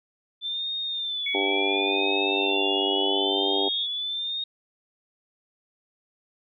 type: tone with vibrato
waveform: sine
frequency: 3520 Hz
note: A7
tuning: in tune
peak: -27 dBFS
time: 0.41-3.88 s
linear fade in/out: 50 ms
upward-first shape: sine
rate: 0.7 Hz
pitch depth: 86 cents each way
type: exponential sweep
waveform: sine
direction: up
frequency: 2226 to 3729 Hz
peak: -27 dBFS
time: 1.26-4.44 s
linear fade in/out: 5 ms
type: harmonic tone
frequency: 98 Hz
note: G2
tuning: in tune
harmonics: 3 / 4 / 5 / 6 / 7 / 8 / 9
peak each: -31 / -27 / -35 / -37 / -35 / -33 / -35 dBFS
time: 1.34-3.69 s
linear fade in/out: 10 ms
effects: none